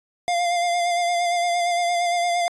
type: tone with vibrato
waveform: square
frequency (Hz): 698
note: F5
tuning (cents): -1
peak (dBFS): -20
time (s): 0.28-2.48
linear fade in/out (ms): 0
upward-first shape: sine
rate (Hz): 8.7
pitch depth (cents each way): 27
effects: resampled to 22050 Hz